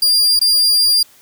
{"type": "tone with dropouts", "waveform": "40% pulse", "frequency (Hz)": 4802, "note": "D8", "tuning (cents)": 38, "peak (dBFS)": -9, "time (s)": [0.02, 1.03], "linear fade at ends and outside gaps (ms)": 5, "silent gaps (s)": [0.393, 0.413], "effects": ["white hiss -48 dBFS RMS until 1.21 s"]}